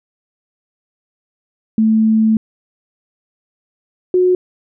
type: tone pair in turn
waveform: sine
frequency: 220 / 364.5 Hz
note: A3 / F#4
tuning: 0 / -26 cents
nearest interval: major sixth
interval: 874 cents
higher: second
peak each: -9 dBFS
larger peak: neither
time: 1.78-2.37 / 4.14-4.35 s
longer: first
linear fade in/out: 2 ms
effects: none